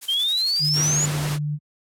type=noise with tremolo; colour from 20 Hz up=blue; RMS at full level=-33 dBFS; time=0.01-0.91 s; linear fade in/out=20 ms; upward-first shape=square; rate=11 Hz; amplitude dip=45%
type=exponential sweep; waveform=sine; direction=up; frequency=3102 to 7040 Hz; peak=-19 dBFS; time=0.08-1.06 s; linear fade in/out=10 ms
type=tone with pitch glide; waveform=sine; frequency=150.8 to 148.47 Hz; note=D3 to D3; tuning=+46 to +19 cents; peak=-22 dBFS; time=0.59-1.59 s; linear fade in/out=50 ms; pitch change=-27 cents; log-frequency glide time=0.71-1.06 s
type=noise; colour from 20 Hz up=pink; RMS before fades=-29 dBFS; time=0.73-1.39 s; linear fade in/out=50 ms
effects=high-pass 80 Hz 12 dB/octave + low-pass 12000 Hz 12 dB/octave